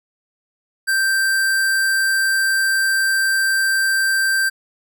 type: tone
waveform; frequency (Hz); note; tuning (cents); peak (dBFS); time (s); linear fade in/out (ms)
square; 1568; G6; 0; -16; 0.87-4.5; 20
effects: none